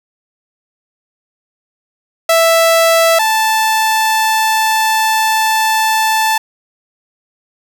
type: tone pair in turn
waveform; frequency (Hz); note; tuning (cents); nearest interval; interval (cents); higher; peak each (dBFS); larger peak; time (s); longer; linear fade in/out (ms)
sawtooth; 660 / 878.7; E5 / A5; +2 / -3; perfect fourth; 495; second; -4 / -7; first; 2.29-3.19 / 3.19-6.38; second; 5
effects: none